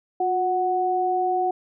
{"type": "tone pair together", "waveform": "sine", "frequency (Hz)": [360.3, 740], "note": ["F#4", "F#5"], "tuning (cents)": [-46, 0], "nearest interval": "octave", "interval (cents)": 1246, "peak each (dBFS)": [-25, -21], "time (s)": [0.2, 1.51], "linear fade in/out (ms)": 5, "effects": []}